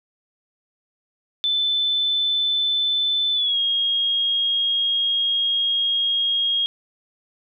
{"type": "tone with pitch glide", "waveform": "sine", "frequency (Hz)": [3519, 3264], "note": ["A7", "G#7"], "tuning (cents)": [0, -31], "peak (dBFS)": -18, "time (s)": [1.44, 6.66], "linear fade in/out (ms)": 0, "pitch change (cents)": -131, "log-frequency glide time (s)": [3.33, 3.58], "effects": []}